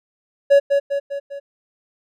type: tone with echo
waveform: triangle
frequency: 562 Hz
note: C#5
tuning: 24 cents sharp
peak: -6 dBFS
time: 0.5-0.6 s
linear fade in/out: 20 ms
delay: 200 ms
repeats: 4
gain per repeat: -5 dB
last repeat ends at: 1.4 s
effects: none